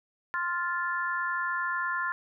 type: chord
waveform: sine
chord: F major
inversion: second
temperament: just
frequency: 1047.7 / 1396.9 / 1746.1 Hz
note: C6 / F6 / A6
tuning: +2 / 0 / -14 cents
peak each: -32 dBFS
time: 0.34-2.12 s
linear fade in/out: 0 ms
effects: none